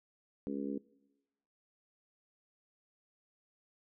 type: harmonic tone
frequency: 69.3 Hz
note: C#2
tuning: in tune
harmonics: 3 / 4 / 5 / 6 / 7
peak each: -40 / -38 / -46 / -44 / -47 dBFS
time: 0.47-0.78 s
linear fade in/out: 0 ms
effects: noise-tail reverb RT60 1.0 s tail -22 dB re dry